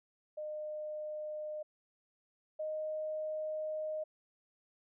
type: tone pair in turn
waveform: sine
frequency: 609 / 619.6 Hz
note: D#5 / D#5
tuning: -37 / -7 cents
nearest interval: unison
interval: 30 cents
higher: second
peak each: -38 / -35 dBFS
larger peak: second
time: 0.37-1.63 / 2.59-4.04 s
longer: second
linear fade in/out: 10 ms
effects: none